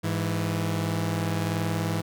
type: tone pair together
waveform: sawtooth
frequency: 103.05 / 164.81 Hz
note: G#2 / E3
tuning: -13 / 0 cents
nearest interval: minor sixth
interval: 813 cents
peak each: -24 dBFS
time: 0.03-2.02 s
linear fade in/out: 20 ms
effects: none